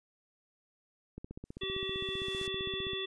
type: click train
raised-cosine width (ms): 3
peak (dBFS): -30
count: 28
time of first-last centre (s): 1.18-2.933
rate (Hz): 15.4
type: noise with exponential growth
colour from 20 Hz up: white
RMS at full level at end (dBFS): -46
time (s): 1.45-2.47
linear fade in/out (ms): 0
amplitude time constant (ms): 220
type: harmonic tone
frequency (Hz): 383.6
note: G4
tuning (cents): -37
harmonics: 1 / 3 / 5 / 7 / 9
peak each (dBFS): -38 / -49 / -45 / -44 / -37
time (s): 1.61-3.06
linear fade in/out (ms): 10
effects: resampled to 22050 Hz